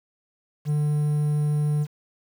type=tone with quantisation; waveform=triangle; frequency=148.9 Hz; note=D3; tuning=24 cents sharp; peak=-18 dBFS; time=0.65-1.87 s; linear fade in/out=50 ms; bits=8; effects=none